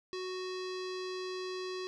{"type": "tone with low-pass filter", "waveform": "square", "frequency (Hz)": 370, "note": "F#4", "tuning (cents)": 0, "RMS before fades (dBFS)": -39, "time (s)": [0.13, 1.87], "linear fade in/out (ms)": 0, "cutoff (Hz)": 4800, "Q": 3, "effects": []}